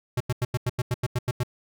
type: tone bursts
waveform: square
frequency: 123.47 Hz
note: B2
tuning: in tune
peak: -23 dBFS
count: 11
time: 0.17-1.434 s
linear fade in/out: 5 ms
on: 34 ms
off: 89 ms
effects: none